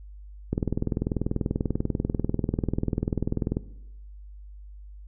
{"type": "click train", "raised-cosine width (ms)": 3, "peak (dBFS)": -12, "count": 63, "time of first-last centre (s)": [0.53, 3.569], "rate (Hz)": 20.4, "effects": ["noise-tail reverb RT60 0.9 s tail -18 dB re dry", "added 50 Hz sine -41 dBFS peak until 5.07 s"]}